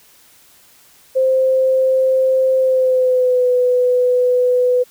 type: tone with pitch glide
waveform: sine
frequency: 523 to 497.9 Hz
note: C5 to B4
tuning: -1 to +14 cents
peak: -11 dBFS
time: 1.15-4.84 s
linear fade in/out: 20 ms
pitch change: -85 cents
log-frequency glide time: 2.58-3.48 s
effects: white hiss -49 dBFS RMS until 4.9 s